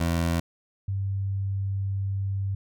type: tone pair in turn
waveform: 20% pulse / sine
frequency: 84.1 / 97.84 Hz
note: E2 / G2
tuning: +35 / -3 cents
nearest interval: minor third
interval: 262 cents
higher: second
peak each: -18 / -25 dBFS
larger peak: first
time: 0-0.4 / 0.88-2.55 s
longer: second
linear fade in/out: 5 ms
effects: none

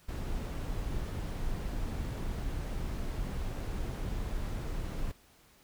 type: noise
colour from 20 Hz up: brown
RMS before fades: -35 dBFS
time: 0.08-5.12 s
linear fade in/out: 10 ms
effects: pink hiss -62 dBFS RMS until 5.63 s

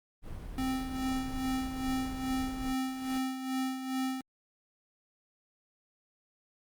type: noise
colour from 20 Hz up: brown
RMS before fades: -41 dBFS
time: 0.22-2.75 s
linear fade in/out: 50 ms
type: tone with tremolo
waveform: square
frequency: 261.6 Hz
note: C4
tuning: in tune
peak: -30 dBFS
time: 0.58-4.21 s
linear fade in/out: 2 ms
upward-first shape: sine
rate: 2.4 Hz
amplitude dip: 60%
type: noise with exponential growth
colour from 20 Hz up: pink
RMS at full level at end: -46 dBFS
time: 2.39-3.18 s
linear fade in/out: 0 ms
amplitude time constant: 170 ms
effects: Opus 32 kbps

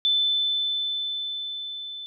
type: tone with level ramp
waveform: sine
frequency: 3520 Hz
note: A7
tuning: in tune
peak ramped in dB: -18 to -34 dBFS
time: 0.05-2.06 s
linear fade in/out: 0 ms
effects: none

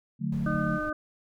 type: chord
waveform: sine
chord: D major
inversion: none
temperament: equal with one note detuned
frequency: 146.83 / 182.13 / 220 Hz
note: D3 / F#3 / A3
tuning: 0 / -27 / 0 cents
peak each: -31 dBFS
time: 0.19-0.8 s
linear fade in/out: 50 ms
type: noise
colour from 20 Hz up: brown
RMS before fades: -42 dBFS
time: 0.32-0.9 s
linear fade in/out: 5 ms
type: harmonic tone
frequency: 304.7 Hz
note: D#4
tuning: 36 cents flat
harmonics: 1 / 2 / 4 / 5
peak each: -34 / -34 / -34 / -34 dBFS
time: 0.46-0.93 s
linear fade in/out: 5 ms
effects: none

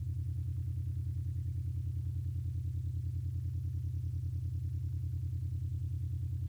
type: chord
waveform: sine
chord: E suspended second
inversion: none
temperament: equal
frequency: 82.41 / 92.5 / 123.47 Hz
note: E2 / F#2 / B2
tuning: 0 / 0 / 0 cents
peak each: -37 / -36 / -37 dBFS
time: 0-6.48 s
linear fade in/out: 10 ms
effects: tanh soft clip ceiling -29 dBFS + 11-bit

